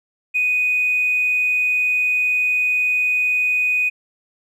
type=tone with tanh clipping; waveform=triangle; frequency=2489 Hz; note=D#7; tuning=in tune; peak=-15 dBFS; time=0.34-3.9 s; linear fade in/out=20 ms; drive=1 dB; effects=none